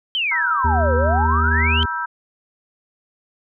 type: exponential two-way sweep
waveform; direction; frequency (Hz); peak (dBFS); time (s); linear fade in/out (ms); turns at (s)
sine; down then up; 3180 to 476.1 to 3180; -18; 0.15-1.83; 0; 0.95
type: chord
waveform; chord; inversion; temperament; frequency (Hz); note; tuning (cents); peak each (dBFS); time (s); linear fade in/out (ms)
sine; E minor; second; equal with one note detuned; 963.5 / 1318.5 / 1568; B5 / E6 / G6; -43 / 0 / 0; -26; 0.31-2.06; 10
type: harmonic tone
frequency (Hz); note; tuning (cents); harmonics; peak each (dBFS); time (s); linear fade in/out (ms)
79.5; D#2; +38; 1 / 3 / 5; -17 / -27 / -31; 0.64-1.86; 10
effects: none